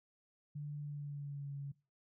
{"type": "tone with pitch glide", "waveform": "sine", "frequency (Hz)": [146.83, 140.6], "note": ["D3", "C#3"], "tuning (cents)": [0, 25], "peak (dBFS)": -40, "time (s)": [0.55, 1.72], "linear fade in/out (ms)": 10, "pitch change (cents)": -75, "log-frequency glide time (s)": [0.8, 1.54], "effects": ["noise-tail reverb RT60 0.3 s tail -21 dB re dry"]}